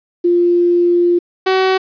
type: tone pair in turn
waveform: sine / sawtooth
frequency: 348.9 / 377.8 Hz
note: F4 / F#4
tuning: -2 / +36 cents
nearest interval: minor second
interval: 138 cents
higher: second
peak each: -9 / -7 dBFS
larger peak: second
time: 0.24-1.19 / 1.46-1.78 s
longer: first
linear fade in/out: 10 ms
effects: resampled to 11025 Hz + 8-bit